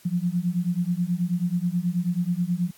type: beating tone pair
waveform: sine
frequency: 171.6 / 180.9 Hz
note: F3 / F#3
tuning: -30 / -39 cents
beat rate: 9.3 Hz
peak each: -25 dBFS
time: 0.05-2.71 s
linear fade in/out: 10 ms
effects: white hiss -54 dBFS RMS until 2.77 s + AAC 64 kbps